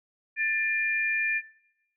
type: tone pair together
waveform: sine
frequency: 1770 / 2398 Hz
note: A6 / D7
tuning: +10 / +36 cents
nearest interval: perfect fourth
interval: 526 cents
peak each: -27 dBFS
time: 0.36-1.42 s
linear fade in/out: 50 ms
effects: noise-tail reverb RT60 0.8 s tail -17 dB re dry